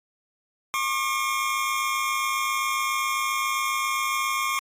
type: tone pair together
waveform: 25% pulse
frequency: 1084.6 / 1192 Hz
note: C#6 / D6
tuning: -38 / +25 cents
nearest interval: major second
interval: 163 cents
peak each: -22 / -24 dBFS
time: 0.74-4.59 s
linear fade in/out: 0 ms
effects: AAC 48 kbps